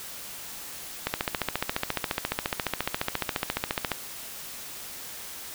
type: click train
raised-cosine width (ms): 0.3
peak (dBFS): -9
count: 42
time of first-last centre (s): 1.07-3.917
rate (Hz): 14.4
effects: white hiss -40 dBFS RMS until 5.54 s